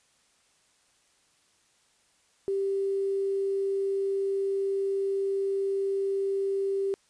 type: tone with quantisation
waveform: sine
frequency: 392 Hz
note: G4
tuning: in tune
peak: -25 dBFS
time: 2.48-6.94 s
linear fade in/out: 0 ms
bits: 9
effects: white hiss -66 dBFS RMS until 7.09 s + resampled to 22050 Hz